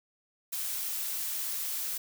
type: noise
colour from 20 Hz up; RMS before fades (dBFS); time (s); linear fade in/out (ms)
blue; -34; 0.52-1.98; 10
effects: none